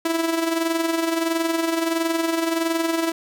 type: tone with amplitude modulation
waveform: sawtooth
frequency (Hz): 329.6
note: E4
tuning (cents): 0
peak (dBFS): -14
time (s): 0.05-3.12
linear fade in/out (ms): 5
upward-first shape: sine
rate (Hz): 21.5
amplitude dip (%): 55
effects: none